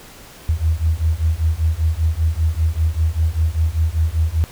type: beating tone pair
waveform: sine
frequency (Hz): 77.78 / 82.88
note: D#2 / E2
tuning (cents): 0 / +10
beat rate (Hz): 5.1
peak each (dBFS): -18 / -18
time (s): 0.49-4.44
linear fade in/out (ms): 0
effects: pink hiss -41 dBFS RMS until 4.51 s